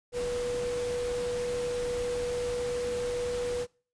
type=tone in noise; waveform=sine; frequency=487.5 Hz; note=B4; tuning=23 cents flat; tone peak=-29 dBFS; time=0.12-3.67 s; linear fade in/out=50 ms; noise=pink; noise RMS=-40 dBFS; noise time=0.12-3.67 s; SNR=+8 dB; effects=noise-tail reverb RT60 0.4 s tail -24 dB re dry + resampled to 22050 Hz